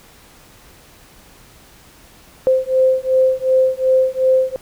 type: beating tone pair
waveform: sine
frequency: 519 / 521.7 Hz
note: C5 / C5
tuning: -14 / -5 cents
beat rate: 2.7 Hz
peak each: -15 dBFS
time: 2.47-4.56 s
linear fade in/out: 0 ms
effects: pink hiss -46 dBFS RMS until 4.61 s